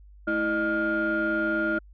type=tone cluster; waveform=sine; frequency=216.5 / 325.8 / 610 / 1412 Hz; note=A3 / E4 / D#5 / F6; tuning=-28 / -20 / -34 / +19 cents; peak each=-32 / -26 / -29 / -25 dBFS; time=0.27-1.79 s; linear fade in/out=10 ms; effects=tanh soft clip ceiling -18 dBFS + added 50 Hz sine -47 dBFS peak until 1.93 s

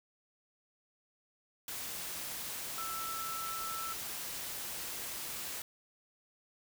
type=tone in noise; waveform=sine; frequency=1325 Hz; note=E6; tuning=9 cents sharp; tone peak=-39 dBFS; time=2.78-3.93 s; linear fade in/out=2 ms; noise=white; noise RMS=-41 dBFS; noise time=1.68-5.62 s; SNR=-1 dB; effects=none

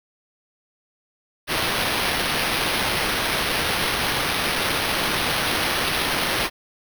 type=noise with sample-and-hold; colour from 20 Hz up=white; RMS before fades=-23 dBFS; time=1.47-6.5 s; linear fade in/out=50 ms; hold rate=7350 Hz; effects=none

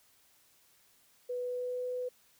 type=tone with pitch glide; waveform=sine; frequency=493.9 to 499.1 Hz; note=B4 to B4; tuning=0 to +18 cents; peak=-33 dBFS; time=1.29-2.09 s; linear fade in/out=10 ms; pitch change=+18 cents; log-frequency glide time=1.4-1.84 s; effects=white hiss -66 dBFS RMS until 2.39 s

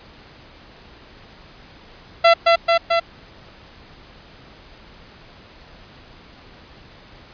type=tone with echo; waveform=sawtooth; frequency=674 Hz; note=E5; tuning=38 cents sharp; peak=-5 dBFS; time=2.24-2.34 s; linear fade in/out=10 ms; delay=220 ms; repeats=3; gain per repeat=-2 dB; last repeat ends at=3 s; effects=pink hiss -45 dBFS RMS until 7.33 s + resampled to 11025 Hz

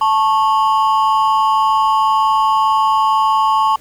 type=ring-modulated tone; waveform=triangle; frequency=987.8 Hz; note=B5; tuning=in tune; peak=-6 dBFS; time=0.01-3.76 s; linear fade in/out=5 ms; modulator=111 Hz; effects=pink hiss -45 dBFS RMS until 3.8 s

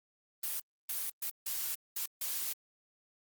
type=noise bursts at uneven times; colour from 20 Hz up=blue; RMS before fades=-36 dBFS; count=6; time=0.43-0.6 / 0.89-1.1 / 1.22-1.3 / 1.46-1.75 / 1.96-2.06 / 2.21-2.53 s; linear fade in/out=5 ms; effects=Opus 32 kbps

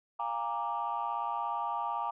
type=chord; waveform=sine; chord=Bb dominant seventh; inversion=second; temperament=equal with one note detuned; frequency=698.5 / 814.9 / 932.3 / 1174.7 Hz; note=F5 / Ab5 / Bb5 / D6; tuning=0 / -33 / 0 / 0 cents; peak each=-39 / -36 / -34 / -36 dBFS; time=0.19-2.11 s; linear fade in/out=10 ms; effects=tanh soft clip ceiling -24 dBFS

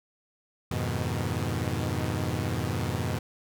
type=chord; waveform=sawtooth; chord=F half-diminished seventh; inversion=none; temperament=equal; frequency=87.31 / 103.83 / 123.47 / 155.56 Hz; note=F2 / Ab2 / Cb3 / Eb3; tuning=0 / 0 / 0 / 0 cents; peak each=-29 / -29 / -28 / -31 dBFS; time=0.71-3.19 s; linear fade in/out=5 ms; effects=none

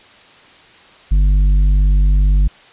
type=tone with tanh clipping; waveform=sine; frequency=48.9 Hz; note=G1; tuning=4 cents flat; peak=-10 dBFS; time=1.11-2.48 s; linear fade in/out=10 ms; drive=7 dB; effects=white hiss -44 dBFS RMS until 2.72 s + resampled to 8000 Hz

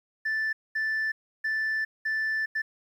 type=tone bursts at uneven times; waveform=sine; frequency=1760 Hz; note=A6; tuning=in tune; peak=-23 dBFS; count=5; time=0.25-0.53 / 0.75-1.12 / 1.44-1.85 / 2.05-2.46 / 2.55-2.62 s; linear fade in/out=10 ms; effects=tanh soft clip ceiling -24 dBFS + 10-bit

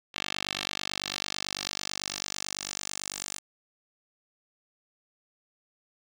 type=tone with band-pass filter sweep; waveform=10% pulse; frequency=49.03 Hz; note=G1; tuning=1 cent sharp; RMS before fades=-36 dBFS; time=0.14-3.39 s; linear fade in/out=10 ms; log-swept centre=3200 to 7800 Hz; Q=1.7; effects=none

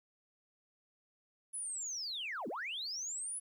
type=linear two-way sweep; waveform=sine; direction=down then up; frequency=10360 to 194.4 to 10360 Hz; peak=-37 dBFS; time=1.53-3.4 s; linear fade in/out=20 ms; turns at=2.48 s; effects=tanh soft clip ceiling -33 dBFS + 12-bit

